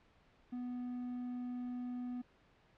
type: tone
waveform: triangle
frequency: 246.9 Hz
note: B3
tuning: in tune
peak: -37 dBFS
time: 0.52-2.22 s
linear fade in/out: 10 ms
effects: pink hiss -68 dBFS RMS until 2.77 s + low-pass 3000 Hz 12 dB/octave